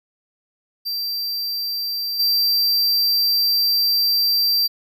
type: tone with level steps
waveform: square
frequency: 4700 Hz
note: D8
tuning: 1 cent sharp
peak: -23 / -16 dBFS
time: 0.85-4.68 s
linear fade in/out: 20 ms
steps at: 2.19 s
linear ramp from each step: 10 ms
effects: none